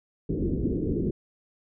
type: low-pass noise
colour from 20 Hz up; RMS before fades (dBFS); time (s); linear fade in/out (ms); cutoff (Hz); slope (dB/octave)
white; -27; 0.29-1.11; 10; 410; 48
effects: none